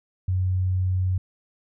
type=tone; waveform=sine; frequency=92.5 Hz; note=F#2; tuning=in tune; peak=-20 dBFS; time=0.28-1.18 s; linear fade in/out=5 ms; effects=none